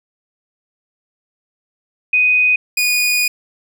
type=tone pair in turn; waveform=sine / sawtooth; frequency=2495 / 2462 Hz; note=D#7 / D#7; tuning=+4 / -19 cents; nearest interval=unison; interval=23 cents; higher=first; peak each=-10 dBFS; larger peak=neither; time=2.13-2.56 / 2.77-3.28 s; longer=second; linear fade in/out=5 ms; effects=none